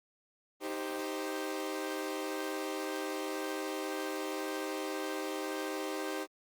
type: chord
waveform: sawtooth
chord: C minor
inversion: first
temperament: equal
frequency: 311.1 / 392 / 523.3 Hz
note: Eb4 / G4 / C5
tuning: 0 / 0 / 0 cents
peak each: -35 / -35 / -37 dBFS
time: 0.6-6.27 s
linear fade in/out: 50 ms
effects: Opus 24 kbps